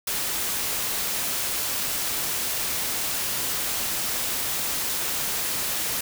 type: noise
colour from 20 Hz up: white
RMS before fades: -27 dBFS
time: 0.07-6.01 s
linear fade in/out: 5 ms
effects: none